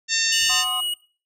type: harmonic tone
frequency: 905 Hz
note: A5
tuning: 48 cents sharp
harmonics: 2 / 3 / 4 / 5 / 6 / 7 / 8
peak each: -27 / -27 / -27 / -27 / -27 / -27 / -27 dBFS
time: 0.08-0.65 s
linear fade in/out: 50 ms
type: tone with vibrato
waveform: square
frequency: 2904 Hz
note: F#7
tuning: 33 cents flat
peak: -24 dBFS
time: 0.32-0.94 s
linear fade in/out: 5 ms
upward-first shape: triangle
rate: 9.9 Hz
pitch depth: 9 cents each way
type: noise with exponential decay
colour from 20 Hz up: brown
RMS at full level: -43 dBFS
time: 0.41-0.97 s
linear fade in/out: 2 ms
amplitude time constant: 120 ms
type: chord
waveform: triangle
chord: C diminished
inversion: second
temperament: equal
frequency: 740 / 1046.5 / 1244.5 Hz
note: Gb5 / C6 / Eb6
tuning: 0 / 0 / 0 cents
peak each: -30 dBFS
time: 0.49-0.81 s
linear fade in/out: 10 ms
effects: noise-tail reverb RT60 0.4 s tail -21 dB re dry